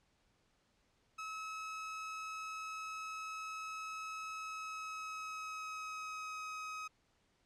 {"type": "tone with pitch glide", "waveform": "30% pulse", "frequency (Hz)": [1289, 1266.9], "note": ["E6", "D#6"], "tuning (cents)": [-39, 31], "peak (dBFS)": -39, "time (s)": [1.18, 6.88], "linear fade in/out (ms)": 10, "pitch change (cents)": -30, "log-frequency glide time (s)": [4.33, 6.43], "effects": ["pink hiss -75 dBFS RMS until 7.45 s", "low-pass 7000 Hz 12 dB/octave"]}